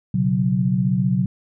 sine chord, B suspended second, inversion none, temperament equal, 123.47 / 138.59 / 185 Hz, B2 / C#3 / F#3, 0 / 0 / 0 cents, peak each -22 / -22 / -19 dBFS, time 0.14-1.26 s, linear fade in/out 5 ms, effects none

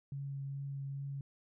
sine tone with vibrato, 138.59 Hz, C#3, in tune, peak -38 dBFS, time 0.12-1.21 s, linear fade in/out 2 ms, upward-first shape triangle, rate 2.4 Hz, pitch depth 13 cents each way, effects none

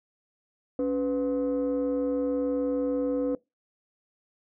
sine tone pair together, 279.5 / 498 Hz, C#4 / B4, +14 / +14 cents, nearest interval minor seventh, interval 1000 cents, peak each -25 dBFS, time 0.79-3.35 s, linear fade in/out 2 ms, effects noise-tail reverb RT60 0.2 s tail -22 dB re dry + tanh soft clip ceiling -21 dBFS

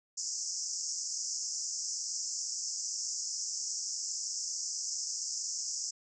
pink band-pass noise, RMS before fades -37 dBFS, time 0.17-5.91 s, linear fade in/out 10 ms, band 5100 to 7500 Hz, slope 96 dB/octave, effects none

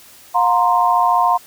sine chord, F suspended fourth, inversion none, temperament equal with one note detuned, 714.8 / 932.3 / 1046.5 Hz, F5 / Bb5 / C6, +40 / 0 / 0 cents, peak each -16 dBFS, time 0.34-1.38 s, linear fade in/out 20 ms, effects white hiss -44 dBFS RMS until 1.46 s

